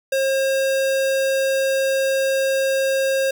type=tone; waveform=square; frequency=537 Hz; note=C5; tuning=45 cents sharp; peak=-18 dBFS; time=0.12-3.31 s; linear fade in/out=5 ms; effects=none